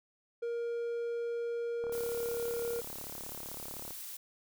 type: tone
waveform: triangle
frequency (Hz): 470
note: A#4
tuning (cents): +14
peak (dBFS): -31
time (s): 0.42-2.81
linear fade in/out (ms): 10
type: click train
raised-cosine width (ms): 1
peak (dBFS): -32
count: 75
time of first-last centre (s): 1.84-3.907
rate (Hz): 35.8
type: noise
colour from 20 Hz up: blue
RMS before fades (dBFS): -44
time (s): 1.92-4.17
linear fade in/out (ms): 5
effects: none